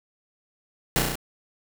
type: noise with echo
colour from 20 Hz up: pink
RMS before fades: -21 dBFS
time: 0.96-0.99 s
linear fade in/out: 0 ms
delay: 33 ms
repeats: 5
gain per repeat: -2 dB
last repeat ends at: 1.155 s
effects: none